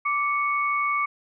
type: tone pair together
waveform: sine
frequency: 1166.6 / 2217 Hz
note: D6 / C#7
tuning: -12 / 0 cents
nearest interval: major seventh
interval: 1112 cents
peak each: -23 / -26 dBFS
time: 0.05-1.06 s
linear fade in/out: 10 ms
effects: none